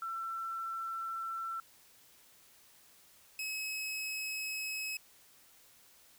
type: tone pair in turn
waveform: sine / sawtooth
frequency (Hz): 1343 / 2565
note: E6 / E7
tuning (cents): +32 / -48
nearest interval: major seventh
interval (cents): 1120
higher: second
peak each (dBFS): -36 / -33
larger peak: second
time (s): 0.02-1.6 / 3.39-4.97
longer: neither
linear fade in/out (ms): 2
effects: white hiss -62 dBFS RMS until 6.18 s